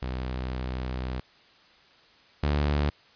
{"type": "tone pair in turn", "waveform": "sawtooth", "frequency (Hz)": [63.4, 73.05], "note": ["B1", "D2"], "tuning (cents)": [46, -9], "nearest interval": "major second", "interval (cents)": 245, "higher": "second", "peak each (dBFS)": [-26, -19], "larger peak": "second", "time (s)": [[0.02, 1.2], [2.43, 2.9]], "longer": "first", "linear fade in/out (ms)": 5, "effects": ["white hiss -57 dBFS RMS until 3.15 s", "resampled to 11025 Hz"]}